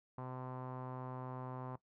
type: tone with low-pass filter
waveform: sawtooth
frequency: 128.1 Hz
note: C3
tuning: 36 cents flat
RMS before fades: -45 dBFS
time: 0.18-1.76 s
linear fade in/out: 2 ms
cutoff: 1000 Hz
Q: 3.4
effects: noise-tail reverb RT60 0.1 s tail -18 dB re dry